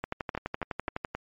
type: two click trains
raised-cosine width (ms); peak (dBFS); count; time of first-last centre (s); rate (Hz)
0.5; -17 / -16; 4 / 13; 0.35-1.15 / 0.04-1.048; 3.75 / 11.9
effects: MP3 48 kbps